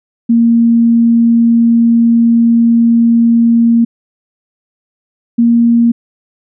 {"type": "tone pair in turn", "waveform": "sine", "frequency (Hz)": [232.3, 234.2], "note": ["A#3", "A#3"], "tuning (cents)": [-6, 8], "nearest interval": "unison", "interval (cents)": 14, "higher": "second", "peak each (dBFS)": -5, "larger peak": "neither", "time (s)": [[0.29, 3.85], [5.38, 5.92]], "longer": "first", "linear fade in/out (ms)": 10, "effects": []}